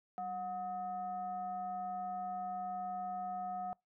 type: tone with frequency modulation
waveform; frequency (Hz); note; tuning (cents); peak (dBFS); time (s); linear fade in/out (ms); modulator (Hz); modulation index
sine; 729; F#5; -26; -37; 0.18-3.73; 0; 537; 0.45
effects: noise-tail reverb RT60 0.2 s tail -26 dB re dry